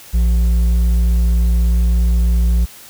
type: tone with hard clipping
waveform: sine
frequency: 58.27 Hz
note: A#1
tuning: in tune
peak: -12 dBFS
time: 0.13-2.66 s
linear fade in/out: 20 ms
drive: 5 dB
effects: white hiss -39 dBFS RMS until 2.89 s